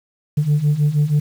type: beating tone pair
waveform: sine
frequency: 144.4 / 150.7 Hz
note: D3 / D3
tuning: -29 / +45 cents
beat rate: 6.3 Hz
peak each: -17 / -14 dBFS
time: 0.37-1.2 s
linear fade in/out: 10 ms
effects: tanh soft clip ceiling -10 dBFS + 7-bit